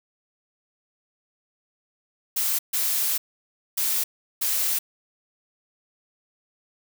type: noise bursts at uneven times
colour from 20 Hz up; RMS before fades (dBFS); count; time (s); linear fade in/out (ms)
blue; -24; 4; 2.36-2.59 / 2.73-3.18 / 3.77-4.04 / 4.41-4.79; 10
effects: none